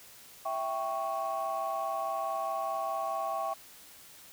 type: chord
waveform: sine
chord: C# diminished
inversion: first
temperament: equal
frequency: 659.3 / 784 / 1108.7 Hz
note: E5 / G5 / C#6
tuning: 0 / 0 / 0 cents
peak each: -34 dBFS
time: 0.45-3.54 s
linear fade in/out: 10 ms
effects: tanh soft clip ceiling -24 dBFS + white hiss -53 dBFS RMS until 4.32 s